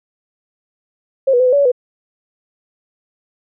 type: tone with pitch steps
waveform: sine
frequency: 536 / 487 / 509 / 502 / 569 / 565 / 495.6 Hz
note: C5 / B4 / C5 / B4 / C#5 / C#5 / B4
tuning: +42 / -24 / -48 / +28 / +45 / +33 / +6 cents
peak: -9 dBFS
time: 1.27-1.718 s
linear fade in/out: 10 ms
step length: 64 ms
effects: none